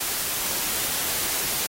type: noise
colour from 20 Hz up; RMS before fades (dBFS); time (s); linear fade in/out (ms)
white; -26; 0-1.67; 10
effects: AAC 48 kbps